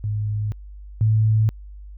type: tone pair in turn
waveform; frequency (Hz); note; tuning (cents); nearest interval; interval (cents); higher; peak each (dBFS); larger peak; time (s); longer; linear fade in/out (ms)
sine; 105.4 / 109.19; G#2 / A2; +26 / -13; minor second; 61; second; -21 / -14; second; 0.04-0.52 / 1.01-1.49; neither; 0
effects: added 50 Hz sine -36 dBFS peak until 1.97 s